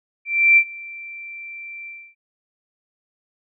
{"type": "tone with ADSR envelope", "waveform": "sine", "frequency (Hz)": 2349, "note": "D7", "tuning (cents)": 0, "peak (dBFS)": -8, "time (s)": [0.25, 2.15], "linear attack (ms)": 320, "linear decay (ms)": 68, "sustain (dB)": -24, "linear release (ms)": 280, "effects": []}